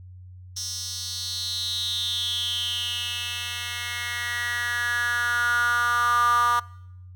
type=tone with high-pass filter sweep; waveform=10% pulse; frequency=240 Hz; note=B3; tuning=49 cents flat; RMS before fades=-26 dBFS; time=0.56-6.6 s; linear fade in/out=10 ms; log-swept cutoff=5300 to 1100 Hz; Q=7; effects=noise-tail reverb RT60 0.8 s tail -23 dB re dry + added 91 Hz sine -41 dBFS peak until 7.15 s